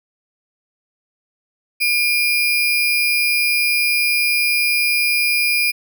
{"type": "tone with sample-and-hold", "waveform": "sine", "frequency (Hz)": 2400, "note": "D7", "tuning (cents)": 37, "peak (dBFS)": -14, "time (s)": [1.8, 5.72], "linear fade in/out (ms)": 20, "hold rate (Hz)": 7350, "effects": []}